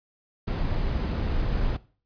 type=noise; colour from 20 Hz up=brown; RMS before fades=-26 dBFS; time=0.47-1.77 s; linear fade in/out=10 ms; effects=noise-tail reverb RT60 0.4 s tail -19 dB re dry + resampled to 11025 Hz